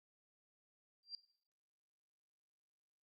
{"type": "tone with exponential growth", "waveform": "sine", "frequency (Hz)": 4734, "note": "D8", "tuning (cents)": 13, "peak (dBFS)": -40, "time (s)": [1.03, 1.15], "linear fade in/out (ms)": 1, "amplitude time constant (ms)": 25, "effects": ["noise-tail reverb RT60 0.6 s tail -18 dB re dry", "Opus 48 kbps"]}